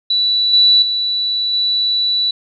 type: tone with level steps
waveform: sine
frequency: 3951 Hz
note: B7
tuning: in tune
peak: -12 / -7 / -15 / -13 dBFS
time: 0.1-2.31 s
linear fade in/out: 5 ms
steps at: 0.53 / 0.82 / 1.53 s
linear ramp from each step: 5 ms
effects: none